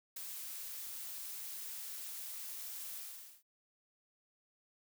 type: noise with ADSR envelope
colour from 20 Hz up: blue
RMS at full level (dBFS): -40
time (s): 0.16-3.43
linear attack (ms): 10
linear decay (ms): 3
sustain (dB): -5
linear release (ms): 470
effects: none